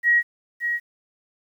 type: tone with echo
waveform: sine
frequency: 1900 Hz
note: A#6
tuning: 33 cents sharp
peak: -14 dBFS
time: 0.03-0.23 s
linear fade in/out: 50 ms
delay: 570 ms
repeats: 1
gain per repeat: -7 dB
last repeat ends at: 0.8 s
effects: 9-bit